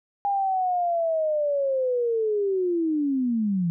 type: linear sweep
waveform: sine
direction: down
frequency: 811 to 164.81 Hz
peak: -21 dBFS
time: 0.25-3.7 s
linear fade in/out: 0 ms
effects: none